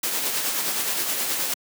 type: noise with tremolo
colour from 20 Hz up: white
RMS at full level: -24 dBFS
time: 0.03-1.54 s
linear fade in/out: 5 ms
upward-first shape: sine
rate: 9.5 Hz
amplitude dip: 35%
effects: high-pass 200 Hz 12 dB/octave